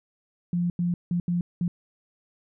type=tone bursts at uneven times; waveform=sine; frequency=174.61 Hz; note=F3; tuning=in tune; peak=-22 dBFS; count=5; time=0.53-0.7 / 0.79-0.94 / 1.11-1.2 / 1.28-1.41 / 1.61-1.68 s; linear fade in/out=2 ms; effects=none